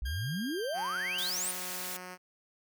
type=exponential sweep; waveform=sine; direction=up; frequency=56.1 to 9530 Hz; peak=-32 dBFS; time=0.02-1.51 s; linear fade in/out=0 ms
type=tone with pitch glide; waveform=20% pulse; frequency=1610 to 1573.2 Hz; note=G6 to G6; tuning=+46 to +6 cents; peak=-34 dBFS; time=0.05-1.3 s; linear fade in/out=10 ms; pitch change=-40 cents; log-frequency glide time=0.52-0.63 s
type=tone; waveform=5% pulse; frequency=182.1 Hz; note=F#3; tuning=27 cents flat; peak=-31 dBFS; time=0.73-2.18 s; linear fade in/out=50 ms
type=high-pass noise; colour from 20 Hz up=white; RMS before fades=-39 dBFS; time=1.18-1.97 s; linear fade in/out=5 ms; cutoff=2000 Hz; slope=12 dB/octave
effects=none